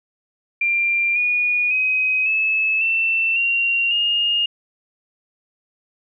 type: tone with pitch steps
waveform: sine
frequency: 2380 / 2451 / 2524 / 2600 / 2678 / 2758 / 2840 Hz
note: D7 / D#7 / D#7 / E7 / E7 / F7 / F7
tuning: +22 / -27 / +24 / -24 / +27 / -22 / +28 cents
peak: -16 dBFS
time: 0.61-4.46 s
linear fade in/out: 5 ms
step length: 550 ms
effects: none